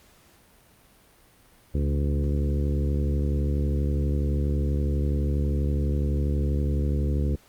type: harmonic tone with a mistuned harmonic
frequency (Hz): 72.2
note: D2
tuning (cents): -29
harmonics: 1 / 2 / 3 / 4 / 5 / 6 / 7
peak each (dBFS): -23 / -29 / -33 / -35 / -37 / -39 / -40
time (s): 1.74-7.36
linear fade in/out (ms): 10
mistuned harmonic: 2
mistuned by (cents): -40
effects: pink hiss -57 dBFS RMS until 7.48 s + Opus 48 kbps